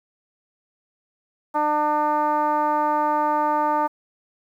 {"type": "tone with low-pass filter", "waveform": "10% pulse", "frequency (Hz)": 300, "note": "D4", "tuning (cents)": 37, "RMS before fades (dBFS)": -21, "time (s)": [1.54, 3.88], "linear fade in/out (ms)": 20, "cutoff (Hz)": 990, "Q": 4.1, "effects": ["9-bit"]}